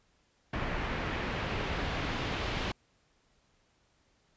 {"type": "noise with low-pass filter sweep", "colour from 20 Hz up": "pink", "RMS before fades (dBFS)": -34, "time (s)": [0.53, 2.72], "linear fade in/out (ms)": 5, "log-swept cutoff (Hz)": [2100, 3500], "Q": 1.1, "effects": ["pink hiss -70 dBFS RMS until 4.36 s", "resampled to 16000 Hz"]}